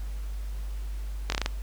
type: slowing click train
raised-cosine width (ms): 0.2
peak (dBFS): -9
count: 6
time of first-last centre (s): 1.3-1.461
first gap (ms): 22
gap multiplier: 1.19
effects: added 50 Hz sine -31 dBFS peak until 1.62 s + pink hiss -52 dBFS RMS until 1.62 s